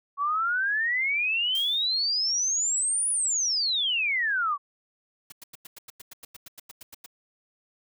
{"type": "exponential two-way sweep", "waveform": "sine", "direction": "up then down", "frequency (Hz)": [1108, 9956, 1108], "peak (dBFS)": -23, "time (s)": [0.17, 4.58], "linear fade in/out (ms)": 50, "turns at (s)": 3.1}
{"type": "noise with exponential decay", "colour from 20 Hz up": "blue", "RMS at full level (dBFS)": -38, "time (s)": [1.55, 2.01], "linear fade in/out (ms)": 1, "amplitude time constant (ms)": 100}
{"type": "noise bursts", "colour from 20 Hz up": "white", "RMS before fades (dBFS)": -43, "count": 16, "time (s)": [5.3, 7.062], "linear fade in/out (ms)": 5, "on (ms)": 22, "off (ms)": 94}
{"effects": []}